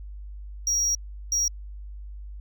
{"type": "tone bursts at uneven times", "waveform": "triangle", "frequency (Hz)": 5680, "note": "F8", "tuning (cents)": 28, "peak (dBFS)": -20, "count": 2, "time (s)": [[0.67, 0.95], [1.32, 1.48]], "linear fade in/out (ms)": 2, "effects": ["added 50 Hz sine -36 dBFS peak until 2.4 s"]}